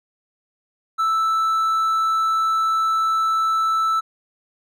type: tone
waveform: triangle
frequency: 1318.5 Hz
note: E6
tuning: in tune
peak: -15 dBFS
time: 0.98-4.01 s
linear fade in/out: 20 ms
effects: none